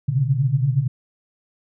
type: tone cluster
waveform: sine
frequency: 122.9 / 135.7 / 144.2 Hz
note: B2 / C#3 / D3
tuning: -8 / -36 / -31 cents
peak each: -21 dBFS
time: 0.08-0.88 s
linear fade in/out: 10 ms
effects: none